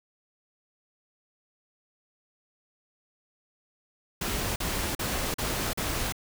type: noise bursts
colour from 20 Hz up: pink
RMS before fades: -30 dBFS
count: 5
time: 4.21-6.124 s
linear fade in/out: 5 ms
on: 350 ms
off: 41 ms
effects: none